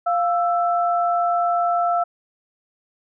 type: tone pair together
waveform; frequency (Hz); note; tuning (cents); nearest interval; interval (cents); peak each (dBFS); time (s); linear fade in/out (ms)
sine; 698.5 / 1325.5; F5 / E6; 0 / +9; major seventh; 1109; -18 / -23; 0.06-2.04; 10
effects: none